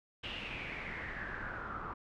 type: noise with low-pass filter sweep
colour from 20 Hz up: pink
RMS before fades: -42 dBFS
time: 0.23-1.94 s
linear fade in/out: 10 ms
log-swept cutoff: 3000 to 1200 Hz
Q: 6.2
effects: none